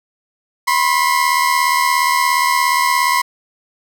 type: tone pair together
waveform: 30% pulse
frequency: 987.8 / 1064.9 Hz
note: B5 / C6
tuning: 0 / +30 cents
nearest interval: minor second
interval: 130 cents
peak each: -13 dBFS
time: 0.67-3.22 s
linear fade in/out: 10 ms
effects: none